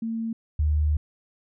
sine tone pair in turn, 226.4 / 75.55 Hz, A3 / D2, +50 / +50 cents, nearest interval octave + perfect fifth, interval 1900 cents, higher first, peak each -26 / -19 dBFS, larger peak second, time 0.02-0.33 / 0.59-0.97 s, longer second, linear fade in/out 5 ms, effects none

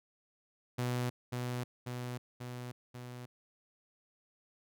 sawtooth tone with echo, 123.47 Hz, B2, in tune, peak -28 dBFS, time 0.78-1.1 s, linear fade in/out 10 ms, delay 540 ms, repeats 4, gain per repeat -3 dB, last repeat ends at 3.26 s, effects none

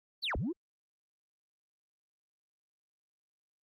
sine linear two-way sweep, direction down then up, 4699 to 33.65 to 383.5 Hz, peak -30 dBFS, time 0.22-0.53 s, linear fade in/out 20 ms, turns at 0.36 s, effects tanh soft clip ceiling -28 dBFS + Opus 24 kbps

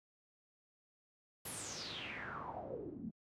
pink noise with low-pass filter sweep, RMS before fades -45 dBFS, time 1.45-3.11 s, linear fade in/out 5 ms, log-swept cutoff 12000 to 200 Hz, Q 6.5, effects high-pass 100 Hz 12 dB/octave

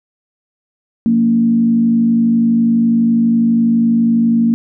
sine tone with frequency modulation, 230.4 Hz, A#3, 20 cents flat, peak -9 dBFS, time 1.06-4.54 s, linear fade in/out 0 ms, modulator 52.1 Hz, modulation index 0.46, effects none

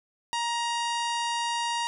harmonic tone with a mistuned harmonic, 941 Hz, A#5, 16 cents sharp, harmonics 1 / 2 / 3 / 4 / 5 / 6 / 7 / 8 / 9 / 10, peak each -28 / -36 / -35 / -38 / -40 / -43 / -45 / -45 / -49 / -45 dBFS, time 0.33-1.87 s, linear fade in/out 0 ms, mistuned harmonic 8, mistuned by -74 cents, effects none

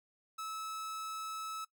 45% pulse tone, 1300 Hz, E6, 24 cents flat, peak -39 dBFS, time 0.38-1.65 s, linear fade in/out 10 ms, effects noise-tail reverb RT60 0.1 s tail -18 dB re dry

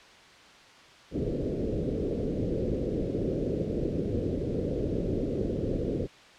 white low-pass noise, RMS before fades -30 dBFS, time 1.11-6.08 s, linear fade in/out 50 ms, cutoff 510 Hz, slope 48 dB/octave, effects white hiss -52 dBFS RMS until 6.38 s + low-pass 4000 Hz 12 dB/octave

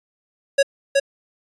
square tone with echo, 554.4 Hz, C#5, in tune, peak -12 dBFS, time 0.58-0.63 s, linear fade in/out 10 ms, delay 370 ms, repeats 1, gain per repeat -2 dB, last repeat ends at 1 s, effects resampled to 22050 Hz

